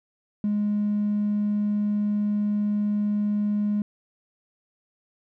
triangle tone, 207.7 Hz, G#3, in tune, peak -18 dBFS, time 0.44-3.82 s, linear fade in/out 2 ms, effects tanh soft clip ceiling -18 dBFS

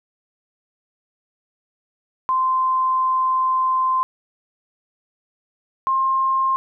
sine tone pair in turn, 1039 / 1061.4 Hz, C6 / C6, -12 / +24 cents, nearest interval unison, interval 36 cents, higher second, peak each -16 dBFS, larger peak neither, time 2.29-4.03 / 5.87-6.56 s, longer first, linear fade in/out 0 ms, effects none

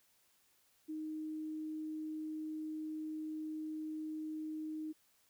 sine tone, 311.1 Hz, D#4, in tune, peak -39 dBFS, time 0.88-4.93 s, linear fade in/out 20 ms, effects white hiss -72 dBFS RMS until 5.29 s

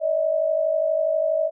sine tone pair together, 585 / 637.3 Hz, D5 / D#5, -7 / +41 cents, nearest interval minor second, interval 148 cents, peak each -24 / -20 dBFS, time 0-1.51 s, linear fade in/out 50 ms, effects none

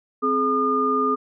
sine tone cluster, 261.3 / 424.7 / 1214 Hz, C4 / G#4 / D#6, -2 / +39 / -43 cents, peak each -25 / -24 / -20 dBFS, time 0.22-1.16 s, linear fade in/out 20 ms, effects none

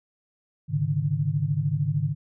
sine chord, Ab suspended fourth, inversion none, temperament equal with one note detuned, 103.83 / 138.59 / 151.75 Hz, Ab2 / Db3 / Eb3, 0 / 0 / -43 cents, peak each -30 / -26 / -25 dBFS, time 0.68-2.15 s, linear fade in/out 50 ms, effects none

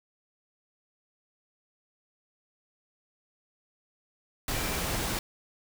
sine tone in noise, 2349 Hz, D7, in tune, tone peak -42 dBFS, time 4.54-4.77 s, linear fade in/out 2 ms, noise pink, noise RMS -31 dBFS, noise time 4.48-5.19 s, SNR -14 dB, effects none

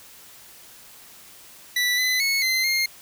25% pulse tone with pitch steps, 1969 / 2014 / 2195 / 2063 / 2127 Hz, B6 / B6 / C#7 / C7 / C7, -6 / +33 / -18 / -25 / +28 cents, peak -16 dBFS, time 1.76-2.86 s, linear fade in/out 5 ms, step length 220 ms, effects white hiss -47 dBFS RMS until 3.01 s

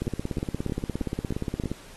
two click trains, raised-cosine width 3 ms, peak -15 / -16 dBFS, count 30 / 6, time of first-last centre 0.02-1.716 / 0.07-1.637 s, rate 17.1 / 3.19 Hz, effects pink hiss -49 dBFS RMS until 1.96 s + AAC 32 kbps

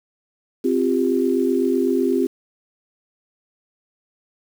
sine chord, C suspended fourth, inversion none, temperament equal with one note detuned, 261.6 / 349.2 / 397.2 Hz, C4 / F4 / G4, 0 / 0 / +23 cents, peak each -20 / -21 / -21 dBFS, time 0.64-2.27 s, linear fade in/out 10 ms, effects 7-bit

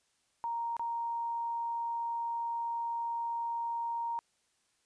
sine tone with dropouts, 932.3 Hz, A#5, in tune, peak -32 dBFS, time 0.44-4.19 s, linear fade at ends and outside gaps 0 ms, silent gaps 0.767-0.795 s, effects white hiss -74 dBFS RMS until 4.85 s + resampled to 22050 Hz

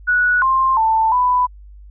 sine tone with pitch steps, 1469 / 1055 / 888 / 995 Hz, F#6 / C6 / A5 / B5, -13 / +14 / +16 / +13 cents, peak -12 dBFS, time 0.07-1.47 s, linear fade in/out 20 ms, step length 350 ms, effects added 50 Hz sine -37 dBFS peak until 1.9 s

